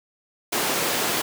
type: high-pass noise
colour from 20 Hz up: pink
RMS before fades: -24 dBFS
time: 0.52-1.22 s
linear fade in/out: 10 ms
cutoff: 290 Hz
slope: 12 dB/octave
effects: none